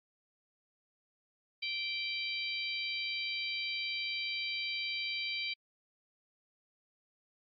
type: harmonic tone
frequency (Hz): 781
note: G5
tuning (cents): -7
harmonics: 3 / 4 / 5 / 6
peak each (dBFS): -37 / -41 / -41 / -42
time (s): 1.62-5.54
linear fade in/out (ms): 10
effects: AAC 48 kbps